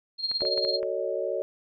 sine tone with tremolo, 4226 Hz, C8, 16 cents sharp, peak -23 dBFS, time 0.18-0.8 s, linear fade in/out 50 ms, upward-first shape sine, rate 18 Hz, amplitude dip 75%
clicks, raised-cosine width 0.5 ms, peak -27 dBFS, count 6, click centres 0.315 / 0.407 / 0.452 / 0.577 / 0.649 / 0.83 s
sine chord, D# half-diminished seventh, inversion first, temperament just, 373.4 / 448 / 560 / 622.3 Hz, F#4 / A4 / C#5 / D#5, +16 / +31 / +18 / 0 cents, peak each -33 / -33 / -30 / -33 dBFS, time 0.42-1.42 s, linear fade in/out 0 ms
effects none

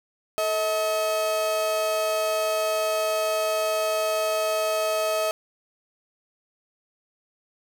35% pulse tone pair together, 440 / 638.9 Hz, A4 / D#5, 0 / +46 cents, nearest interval tritone, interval 646 cents, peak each -31 / -21 dBFS, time 0.38-5.31 s, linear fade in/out 0 ms, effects none

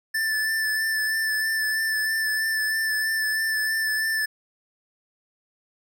square tone with vibrato, 1760 Hz, A6, in tune, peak -23 dBFS, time 0.14-4.26 s, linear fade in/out 10 ms, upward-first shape sine, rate 3.1 Hz, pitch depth 20 cents each way, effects none

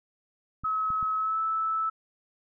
clicks, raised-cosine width 5 ms, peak -30 dBFS, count 3, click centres 0.637 / 0.904 / 1.028 s
sine tone with pitch glide, 1285 to 1311.2 Hz, E6 to E6, -45 to -10 cents, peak -25 dBFS, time 0.64-1.9 s, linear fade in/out 10 ms, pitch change +35 cents, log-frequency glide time 1.17-1.39 s
effects none

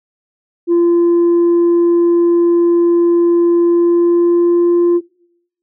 sine tone with pitch glide, 343.4 to 346.8 Hz, F4 to F4, -29 to -12 cents, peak -6 dBFS, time 0.67-5.01 s, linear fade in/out 50 ms, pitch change +17 cents, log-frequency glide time 3.64-4.76 s, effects noise-tail reverb RT60 0.8 s tail -24 dB re dry + tanh soft clip ceiling -7 dBFS

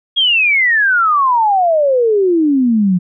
sine exponential sweep, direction down, 3322 to 173.8 Hz, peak -9 dBFS, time 0.16-2.99 s, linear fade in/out 20 ms, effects none

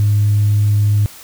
sine tone, 103.83 Hz, G#2, in tune, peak -9 dBFS, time 0-1.06 s, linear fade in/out 0 ms, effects tanh soft clip ceiling -6 dBFS + white hiss -38 dBFS RMS until 1.23 s

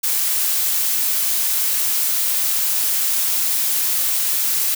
blue noise, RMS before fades -19 dBFS, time 0.03-4.75 s, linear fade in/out 10 ms, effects none

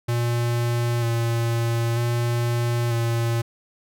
square tone with vibrato, 117.7 Hz, A#2, 17 cents sharp, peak -21 dBFS, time 0.08-3.42 s, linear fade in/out 10 ms, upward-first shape square, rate 0.53 Hz, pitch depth 19 cents each way, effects none

